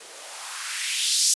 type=noise with band-pass filter sweep; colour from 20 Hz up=violet; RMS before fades=-26 dBFS; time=0-1.34 s; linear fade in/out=5 ms; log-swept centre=350 to 6100 Hz; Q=2.1; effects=resampled to 24000 Hz